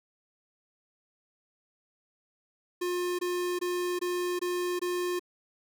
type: tone bursts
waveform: square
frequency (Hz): 356.2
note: F4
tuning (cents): +34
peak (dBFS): -29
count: 6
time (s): 2.81-5.195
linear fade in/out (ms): 10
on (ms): 380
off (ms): 21
effects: none